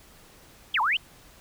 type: exponential two-way sweep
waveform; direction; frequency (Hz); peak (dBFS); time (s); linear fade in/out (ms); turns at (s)
sine; down then up; 3520 to 830.6 to 3210; -21; 0.74-0.97; 5; 0.81
effects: pink hiss -53 dBFS RMS until 1.4 s